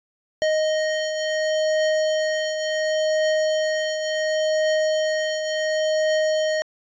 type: beating tone pair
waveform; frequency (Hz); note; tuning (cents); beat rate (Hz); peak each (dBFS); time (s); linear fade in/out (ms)
square; 622.3 / 623; D#5 / D#5; 0 / +2; 0.7; -21 / -30; 0.42-6.62; 0
effects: resampled to 16000 Hz